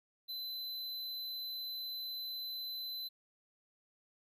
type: tone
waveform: square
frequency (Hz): 4032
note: B7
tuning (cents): +35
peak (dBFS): -40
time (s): 0.28-3.09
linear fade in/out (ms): 20
effects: none